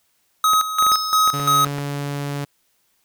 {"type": "tone with tremolo", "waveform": "square", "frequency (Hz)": 1268, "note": "D#6", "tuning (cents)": 32, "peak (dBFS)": -14, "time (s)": [0.44, 1.65], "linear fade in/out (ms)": 2, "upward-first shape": "square", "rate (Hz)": 2.9, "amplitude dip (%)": 70}
{"type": "clicks", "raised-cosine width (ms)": 0.5, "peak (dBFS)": -14, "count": 8, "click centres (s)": [0.534, 0.825, 0.866, 0.918, 1.276, 1.398, 1.669, 1.784]}
{"type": "tone with exponential decay", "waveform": "triangle", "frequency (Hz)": 5200, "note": "E8", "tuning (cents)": -24, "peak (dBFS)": -20, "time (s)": [0.92, 1.89], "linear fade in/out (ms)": 2, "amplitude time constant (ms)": 210}
{"type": "tone", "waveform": "sawtooth", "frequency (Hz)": 142.7, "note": "D3", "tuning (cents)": -49, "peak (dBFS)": -20, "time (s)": [1.33, 2.45], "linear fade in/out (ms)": 10}
{"effects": ["white hiss -65 dBFS RMS until 3.04 s"]}